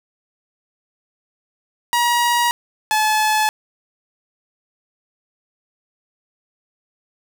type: tone pair in turn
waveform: sawtooth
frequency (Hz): 955 / 860.4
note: A#5 / A5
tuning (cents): +42 / -39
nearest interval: major second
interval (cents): 181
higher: first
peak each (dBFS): -11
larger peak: neither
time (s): 1.93-2.51 / 2.91-3.49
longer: neither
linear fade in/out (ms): 0
effects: none